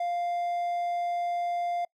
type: tone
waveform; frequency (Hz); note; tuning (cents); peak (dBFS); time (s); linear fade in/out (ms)
triangle; 698.5; F5; 0; -25; 0-1.85; 5
effects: noise-tail reverb RT60 0.1 s tail -25 dB re dry